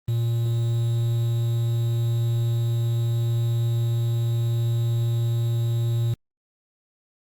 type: tone with quantisation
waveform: triangle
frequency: 116.54 Hz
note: A#2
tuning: in tune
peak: -18 dBFS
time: 0.08-6.14 s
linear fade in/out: 5 ms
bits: 7
effects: Opus 24 kbps